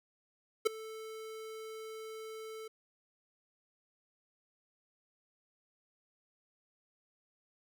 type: tone with ADSR envelope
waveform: square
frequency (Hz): 440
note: A4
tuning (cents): 0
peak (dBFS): -23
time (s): 0.65-2.68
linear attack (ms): 18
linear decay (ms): 7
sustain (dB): -21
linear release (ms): 7
effects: none